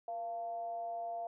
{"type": "tone with frequency modulation", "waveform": "sine", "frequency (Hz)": 689, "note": "F5", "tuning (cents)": -24, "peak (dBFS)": -37, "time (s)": [0.08, 1.27], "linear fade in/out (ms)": 2, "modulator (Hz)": 211, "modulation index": 0.32, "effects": []}